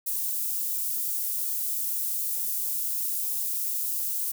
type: high-pass noise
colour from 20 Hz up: white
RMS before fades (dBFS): -29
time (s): 0.06-4.32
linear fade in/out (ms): 10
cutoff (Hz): 11000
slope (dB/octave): 12
effects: none